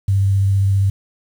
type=tone with vibrato; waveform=sine; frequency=98 Hz; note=G2; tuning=in tune; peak=-12 dBFS; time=0.08-0.9 s; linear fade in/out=5 ms; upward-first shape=triangle; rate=15 Hz; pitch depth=18 cents each way; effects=7-bit